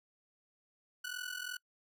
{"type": "ring-modulated tone", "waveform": "sawtooth", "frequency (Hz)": 1480, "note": "F#6", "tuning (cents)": 0, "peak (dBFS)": -33, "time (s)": [1.04, 1.57], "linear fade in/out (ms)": 5, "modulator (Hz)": 21.4, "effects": ["noise-tail reverb RT60 0.1 s tail -26 dB re dry"]}